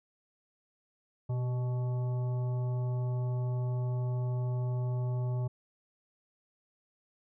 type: harmonic tone with a mistuned harmonic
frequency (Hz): 123.6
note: B2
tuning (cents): +2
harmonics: 1 / 3 / 5 / 7 / 9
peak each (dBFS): -29 / -45 / -46 / -50 / -56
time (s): 1.29-5.48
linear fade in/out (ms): 10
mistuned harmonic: 3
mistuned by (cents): +60
effects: none